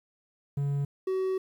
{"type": "tone pair in turn", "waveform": "triangle", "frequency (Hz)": [141.4, 377.5], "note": ["C#3", "F#4"], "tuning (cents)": [35, 35], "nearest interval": "octave + perfect fourth", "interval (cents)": 1700, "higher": "second", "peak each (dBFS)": -24, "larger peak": "neither", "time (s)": [[0.57, 0.85], [1.07, 1.38]], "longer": "second", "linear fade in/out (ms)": 5, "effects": ["10-bit"]}